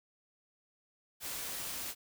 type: noise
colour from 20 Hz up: white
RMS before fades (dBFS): -40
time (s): 1.2-1.95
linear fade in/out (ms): 50
effects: none